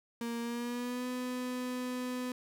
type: tone with pitch glide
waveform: 35% pulse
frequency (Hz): 233.9 to 250.7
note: A#3 to B3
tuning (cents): +6 to +26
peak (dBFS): -33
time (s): 0.21-2.32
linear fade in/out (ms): 2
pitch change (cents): +120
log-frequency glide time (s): 0.41-1.07
effects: none